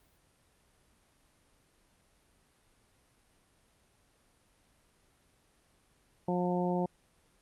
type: harmonic tone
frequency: 178.5 Hz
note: F3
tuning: 38 cents sharp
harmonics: 1 / 2 / 3 / 4 / 5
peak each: -31 / -34 / -36 / -37 / -38 dBFS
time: 6.28-6.86 s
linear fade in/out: 5 ms
effects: pink hiss -68 dBFS RMS until 7.41 s + Opus 32 kbps